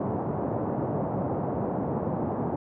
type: band-pass noise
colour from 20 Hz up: pink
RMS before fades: -29 dBFS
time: 0-2.56 s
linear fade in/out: 5 ms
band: 110 to 880 Hz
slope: 24 dB/octave
effects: none